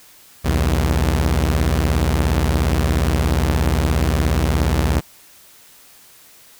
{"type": "beating tone pair", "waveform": "sawtooth", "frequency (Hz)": [62.6, 79.6], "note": ["B1", "D#2"], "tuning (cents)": [24, 40], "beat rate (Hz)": 17, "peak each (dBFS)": -14, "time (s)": [0.44, 5.01], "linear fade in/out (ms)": 20, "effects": ["white hiss -47 dBFS RMS until 6.59 s"]}